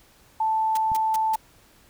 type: tone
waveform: sine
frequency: 880 Hz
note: A5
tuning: in tune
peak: -20 dBFS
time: 0.4-1.36 s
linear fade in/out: 5 ms
type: noise bursts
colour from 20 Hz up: white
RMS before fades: -34 dBFS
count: 4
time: 0.75-1.356 s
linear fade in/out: 5 ms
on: 24 ms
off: 170 ms
type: click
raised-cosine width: 5 ms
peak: -25 dBFS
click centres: 0.918 s
effects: pink hiss -56 dBFS RMS until 1.89 s